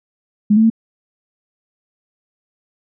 sine tone with pitch steps, 208.7 / 220.8 / 225.1 Hz, G#3 / A3 / A3, +9 / +6 / +40 cents, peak -8 dBFS, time 0.5-0.701 s, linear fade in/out 10 ms, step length 67 ms, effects none

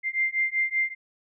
sine beating tone pair, 2093 / 2098.2 Hz, C7 / C7, 0 / +4 cents, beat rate 5.2 Hz, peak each -26 / -26 dBFS, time 0.03-0.95 s, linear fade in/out 50 ms, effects none

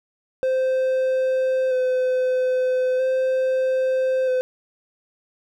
triangle tone with vibrato, 515 Hz, C5, 28 cents flat, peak -16 dBFS, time 0.43-4.41 s, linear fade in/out 0 ms, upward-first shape square, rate 0.39 Hz, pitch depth 16 cents each way, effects none

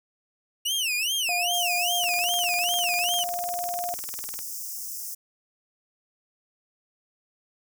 sawtooth tone with vibrato, 2794 Hz, F7, in tune, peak -21 dBFS, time 0.65-3.24 s, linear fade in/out 10 ms, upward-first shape sine, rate 2.5 Hz, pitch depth 250 cents each way
sine tone, 704 Hz, F5, 14 cents sharp, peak -28 dBFS, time 1.29-3.94 s, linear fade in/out 0 ms
white high-pass noise, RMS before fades -35 dBFS, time 1.53-5.15 s, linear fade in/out 10 ms, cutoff 5100 Hz, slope 96 dB/octave
click train, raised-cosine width 0.2 ms, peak -21 dBFS, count 48, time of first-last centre 2.04-4.39 s, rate 20 Hz
effects none

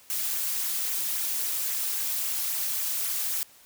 blue noise with flanger, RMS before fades -29 dBFS, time 0.1-3.43 s, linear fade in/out 0 ms, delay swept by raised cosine 0.2 to 3 ms, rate 3.7 Hz, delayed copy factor -0.5, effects white hiss -55 dBFS RMS until 3.65 s

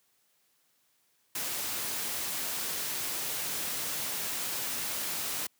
white noise, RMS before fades -34 dBFS, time 1.35-5.47 s, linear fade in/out 5 ms, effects white hiss -71 dBFS RMS until 5.59 s + high-pass 100 Hz 12 dB/octave

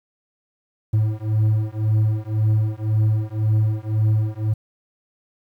triangle beating tone pair, 107.1 / 109 Hz, A2 / A2, -46 / -16 cents, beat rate 1.9 Hz, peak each -18 dBFS, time 0.93-4.54 s, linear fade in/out 10 ms, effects 9-bit

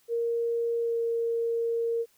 sine tone with pitch glide, 466.5 to 463 Hz, A#4 to A#4, +1 to -12 cents, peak -25 dBFS, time 0.08-2.06 s, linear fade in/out 50 ms, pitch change -13 cents, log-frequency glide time 0.79-0.97 s, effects white hiss -65 dBFS RMS until 2.17 s

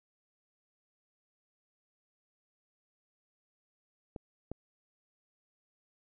clicks, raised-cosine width 2 ms, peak -27 / -25 dBFS, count 2, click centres 4.162 / 4.516 s, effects none

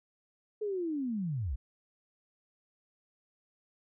sine linear sweep, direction down, 433.9 to 51.7 Hz, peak -31 dBFS, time 0.61-1.56 s, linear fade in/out 10 ms, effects none

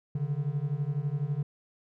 triangle beating tone pair, 138.59 / 150.59 Hz, C#3 / D3, 0 / +44 cents, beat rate 12 Hz, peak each -29 dBFS, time 0.15-1.43 s, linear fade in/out 5 ms, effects none

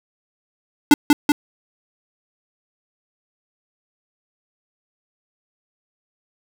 square tone with echo, 293.7 Hz, D4, in tune, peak -6 dBFS, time 0.91-0.94 s, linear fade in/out 2 ms, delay 190 ms, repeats 2, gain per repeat -3 dB, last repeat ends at 1.32 s, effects none

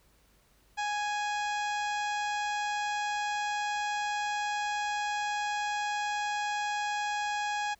harmonic tone, 830.6 Hz, G#5, in tune, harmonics 1 / 2 / 3 / 4 / 5 / 6 / 7 / 8 / 9, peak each -31 / -36 / -40 / -43 / -48 / -49 / -50 / -51 / -50 dBFS, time 0.77-7.75 s, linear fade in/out 20 ms, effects added 50 Hz sine -66 dBFS peak until 7.79 s + pink hiss -66 dBFS RMS until 7.79 s

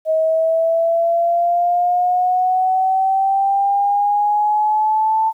sine exponential sweep, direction up, 632 to 888 Hz, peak -13 dBFS, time 0.05-5.33 s, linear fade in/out 50 ms, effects 9-bit

